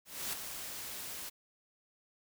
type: noise with ADSR envelope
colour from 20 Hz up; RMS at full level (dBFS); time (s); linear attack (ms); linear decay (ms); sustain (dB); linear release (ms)
white; -36; 0.05-1.3; 280; 6; -7; 17
effects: none